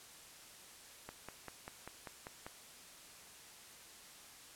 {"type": "click train", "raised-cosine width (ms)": 0.5, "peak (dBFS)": -30, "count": 8, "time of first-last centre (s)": [1.09, 2.465], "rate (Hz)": 5.09, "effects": ["white hiss -56 dBFS RMS until 4.55 s", "low-pass 11000 Hz 12 dB/octave"]}